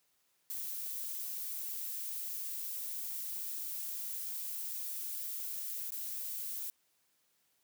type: noise with dropouts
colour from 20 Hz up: violet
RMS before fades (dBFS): -40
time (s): 0.5-6.7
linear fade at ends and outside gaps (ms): 0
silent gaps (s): 5.905-5.921
effects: white hiss -75 dBFS RMS until 7.63 s + high-pass 80 Hz 12 dB/octave